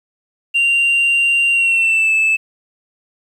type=tone with pitch glide; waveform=sine; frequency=2772 to 2624 Hz; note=F7 to E7; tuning=-14 to -9 cents; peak=-9 dBFS; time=0.54-2.37 s; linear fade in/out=20 ms; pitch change=-95 cents; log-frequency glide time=1.51-2.12 s; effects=tanh soft clip ceiling -10 dBFS + 8-bit